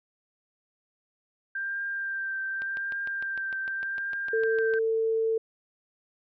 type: tone with vibrato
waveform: sine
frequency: 1581 Hz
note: G6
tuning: 14 cents sharp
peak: -29 dBFS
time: 1.55-4.79 s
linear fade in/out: 5 ms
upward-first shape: triangle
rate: 0.86 Hz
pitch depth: 22 cents each way
type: click train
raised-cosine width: 0.3 ms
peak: -26 dBFS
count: 15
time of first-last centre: 2.62-4.738 s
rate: 6.61 Hz
type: tone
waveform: sine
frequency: 447.4 Hz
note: A4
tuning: 29 cents sharp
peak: -23 dBFS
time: 4.33-5.38 s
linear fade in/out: 5 ms
effects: none